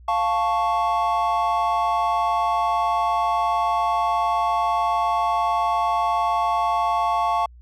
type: chord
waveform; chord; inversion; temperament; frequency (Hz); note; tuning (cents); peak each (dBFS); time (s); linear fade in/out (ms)
triangle; F augmented; none; equal; 698.5 / 880 / 1108.7; F5 / A5 / C#6; 0 / 0 / 0; -21; 0.08-7.46; 5
effects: tanh soft clip ceiling -7 dBFS + added 60 Hz sine -43 dBFS peak until 7.61 s